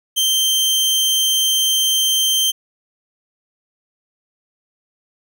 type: tone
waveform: sawtooth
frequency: 3136 Hz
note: G7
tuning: in tune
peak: -11 dBFS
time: 0.16-2.52 s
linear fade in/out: 20 ms
effects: none